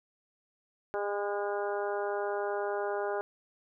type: harmonic tone with a mistuned harmonic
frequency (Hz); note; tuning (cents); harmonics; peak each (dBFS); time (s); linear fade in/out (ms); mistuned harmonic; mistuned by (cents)
203.3; G#3; -37; 2 / 3 / 4 / 5 / 6 / 7 / 8; -33 / -36 / -37 / -43 / -45 / -41 / -49; 0.94-3.21; 0; 7; +21
effects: none